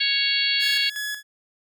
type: harmonic tone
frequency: 554.4 Hz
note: C#5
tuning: in tune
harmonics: 3 / 4 / 5 / 6 / 7 / 8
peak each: -30 / -27 / -27 / -25 / -30 / -24 dBFS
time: 0-0.9 s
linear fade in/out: 10 ms
type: tone with tremolo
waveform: sawtooth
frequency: 1693 Hz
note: G#6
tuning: 33 cents sharp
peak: -23 dBFS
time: 0.59-1.23 s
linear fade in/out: 50 ms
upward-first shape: square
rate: 2.7 Hz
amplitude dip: 60%
effects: none